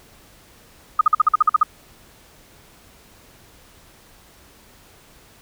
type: tone bursts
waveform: sine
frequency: 1244.5 Hz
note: D#6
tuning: in tune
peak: -9 dBFS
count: 10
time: 0.99-1.632 s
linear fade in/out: 5 ms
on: 21 ms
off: 48 ms
effects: pink hiss -50 dBFS RMS until 5.41 s